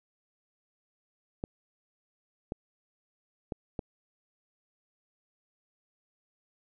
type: clicks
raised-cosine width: 2 ms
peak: -20 dBFS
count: 4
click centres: 1.439 / 2.521 / 3.522 / 3.792 s
effects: none